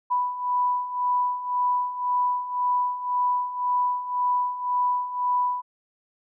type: beating tone pair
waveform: sine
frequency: 987.8 / 989.7 Hz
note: B5 / B5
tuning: 0 / +3 cents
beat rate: 1.9 Hz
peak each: -28 / -23 dBFS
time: 0.1-5.62 s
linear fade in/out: 20 ms
effects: none